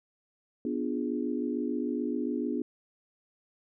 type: chord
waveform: sine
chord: B diminished seventh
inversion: none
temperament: equal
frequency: 246.9 / 293.7 / 349.2 / 415.3 Hz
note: B3 / D4 / F4 / Ab4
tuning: 0 / 0 / 0 / 0 cents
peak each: -32 / -33 / -36 / -37 dBFS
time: 0.65-2.62 s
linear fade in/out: 2 ms
effects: none